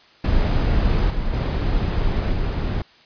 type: noise with level steps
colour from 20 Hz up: brown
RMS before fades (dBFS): -18 / -24 / -20 / -22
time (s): 0.24-2.82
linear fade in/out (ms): 5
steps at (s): 1.1 / 1.33 / 2.32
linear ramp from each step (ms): 5
effects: white hiss -51 dBFS RMS until 3.05 s + resampled to 11025 Hz